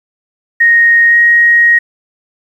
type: tone with pitch glide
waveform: sine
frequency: 1864.7 to 1880.9 Hz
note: A#6 to A#6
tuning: 0 to +15 cents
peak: -4 dBFS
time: 0.6-1.79 s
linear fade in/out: 10 ms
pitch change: +15 cents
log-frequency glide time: 1.08-1.16 s
effects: 7-bit

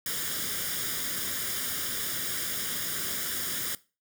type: noise with comb filter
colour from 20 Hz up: white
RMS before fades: -32 dBFS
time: 0.06-3.75 s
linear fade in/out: 2 ms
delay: 0.58 ms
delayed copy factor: +0.7
effects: noise-tail reverb RT60 0.3 s tail -19 dB re dry + high-pass 80 Hz 12 dB/octave

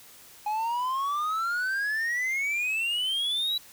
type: exponential sweep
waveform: triangle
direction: up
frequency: 830.6 to 3951 Hz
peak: -24 dBFS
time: 0.46-3.58 s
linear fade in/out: 5 ms
effects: white hiss -51 dBFS RMS until 3.72 s

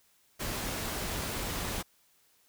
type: noise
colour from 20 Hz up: pink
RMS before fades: -35 dBFS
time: 0.39-1.83 s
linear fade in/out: 20 ms
effects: white hiss -67 dBFS RMS until 2.48 s

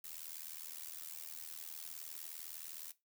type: noise with amplitude modulation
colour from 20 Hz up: blue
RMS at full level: -44 dBFS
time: 0.04-2.92 s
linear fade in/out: 5 ms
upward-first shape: sine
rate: 79.6 Hz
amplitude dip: 95%
effects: noise-tail reverb RT60 0.2 s tail -17 dB re dry

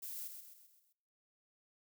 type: noise with echo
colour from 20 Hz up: violet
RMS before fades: -45 dBFS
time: 0.02-0.28 s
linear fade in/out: 10 ms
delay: 130 ms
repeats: 5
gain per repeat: -6 dB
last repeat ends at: 0.93 s
effects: noise-tail reverb RT60 0.9 s tail -25 dB re dry

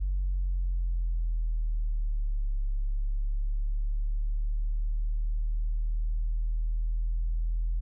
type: linear two-way sweep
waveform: sine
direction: down then up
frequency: 47.36 to 34.62 to 41.43 Hz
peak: -24 dBFS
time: 0-7.81 s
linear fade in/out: 20 ms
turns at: 2.59 s
effects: tanh soft clip ceiling -22 dBFS

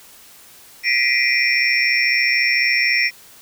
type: tone cluster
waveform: sine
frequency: 1922 / 2056 / 2341 / 2465 / 5440 Hz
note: B6 / C7 / D7 / D#7 / F8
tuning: -48 / -31 / -6 / -17 / -46 cents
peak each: -21 dBFS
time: 0.83-3.11 s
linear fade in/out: 50 ms
effects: white hiss -45 dBFS RMS until 3.41 s

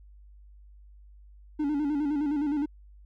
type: tone with vibrato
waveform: triangle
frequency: 292.6 Hz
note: D4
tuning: 6 cents flat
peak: -23 dBFS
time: 1.59-2.66 s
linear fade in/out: 10 ms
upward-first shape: square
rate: 9.7 Hz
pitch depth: 64 cents each way
effects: added 50 Hz sine -49 dBFS peak until 3.05 s

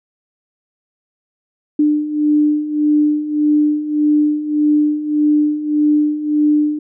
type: beating tone pair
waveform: sine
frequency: 297.9 / 299.6 Hz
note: D4 / D4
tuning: +25 / +35 cents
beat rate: 1.7 Hz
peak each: -18 / -13 dBFS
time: 1.79-6.79 s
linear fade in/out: 5 ms
effects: none

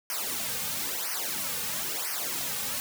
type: noise with flanger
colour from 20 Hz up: white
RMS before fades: -32 dBFS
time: 0.1-2.8 s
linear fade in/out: 0 ms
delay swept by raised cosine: 0.26 to 3.06 ms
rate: 1 Hz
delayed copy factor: -1
effects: none

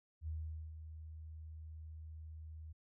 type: tone with ADSR envelope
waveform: sine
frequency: 78.8 Hz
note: D#2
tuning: 23 cents sharp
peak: -38 dBFS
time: 0.21-2.73 s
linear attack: 65 ms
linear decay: 450 ms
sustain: -9 dB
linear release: 13 ms
effects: none

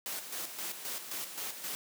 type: noise with tremolo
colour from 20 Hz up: white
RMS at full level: -38 dBFS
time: 0.06-1.75 s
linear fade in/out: 0 ms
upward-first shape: square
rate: 3.8 Hz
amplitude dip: 55%
effects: high-pass 200 Hz 12 dB/octave

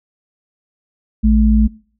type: tone pair together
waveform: sine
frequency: 57.4 / 215.4 Hz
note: A#1 / A3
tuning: -26 / -37 cents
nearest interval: octave + major seventh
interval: 2289 cents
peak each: -11 dBFS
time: 1.23-1.68 s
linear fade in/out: 20 ms
effects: noise-tail reverb RT60 0.5 s tail -24 dB re dry

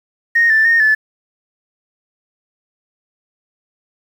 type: tone with pitch steps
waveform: sine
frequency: 1858 / 1766 / 1841 / 1738 Hz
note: A#6 / A6 / A#6 / A6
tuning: -6 / +6 / -22 / -22 cents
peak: -8 dBFS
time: 0.35-0.95 s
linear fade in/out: 10 ms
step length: 150 ms
effects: tanh soft clip ceiling -4 dBFS + 7-bit

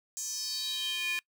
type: tone with high-pass filter sweep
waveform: square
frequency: 349.2 Hz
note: F4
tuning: in tune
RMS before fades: -34 dBFS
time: 0.17-1.19 s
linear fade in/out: 0 ms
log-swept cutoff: 6900 to 2200 Hz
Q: 5.4
effects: noise-tail reverb RT60 0.1 s tail -24 dB re dry

